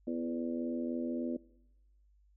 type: harmonic tone with a mistuned harmonic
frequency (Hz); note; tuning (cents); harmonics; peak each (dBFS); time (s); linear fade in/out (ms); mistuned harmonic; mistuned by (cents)
83.7; E2; +27; 3 / 4 / 5 / 6 / 7; -35 / -38 / -48 / -44 / -44; 0.07-1.37; 5; 3; -16
effects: noise-tail reverb RT60 0.9 s tail -22 dB re dry + added 50 Hz sine -63 dBFS peak until 2.36 s